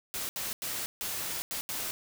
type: noise bursts at uneven times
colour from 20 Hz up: white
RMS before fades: -35 dBFS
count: 6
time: 0.14-0.29 / 0.36-0.53 / 0.62-0.86 / 1.01-1.42 / 1.51-1.61 / 1.69-1.91 s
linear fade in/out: 0 ms
effects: none